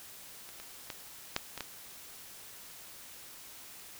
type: clicks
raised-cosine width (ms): 0.2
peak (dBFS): -30 / -28 / -21 / -12 / -22 / -19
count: 6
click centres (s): 0.49 / 0.6 / 0.902 / 1.364 / 1.577 / 1.607
effects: white hiss -50 dBFS RMS until 3.99 s